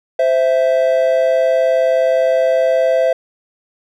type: tone pair together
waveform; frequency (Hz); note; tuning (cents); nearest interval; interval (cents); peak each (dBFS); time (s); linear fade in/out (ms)
triangle; 520 / 659.3; C5 / E5; -11 / 0; major third; 411; -12; 0.19-3.13; 5
effects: none